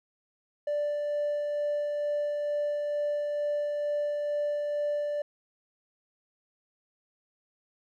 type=tone with tremolo; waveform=triangle; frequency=587.3 Hz; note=D5; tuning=in tune; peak=-23 dBFS; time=0.67-5.22 s; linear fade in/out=5 ms; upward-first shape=sine; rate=2.2 Hz; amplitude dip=30%; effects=tanh soft clip ceiling -22 dBFS